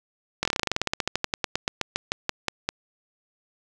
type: slowing click train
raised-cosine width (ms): 0.2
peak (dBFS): -6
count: 28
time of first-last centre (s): 0.43-2.69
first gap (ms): 22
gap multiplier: 1.09
effects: none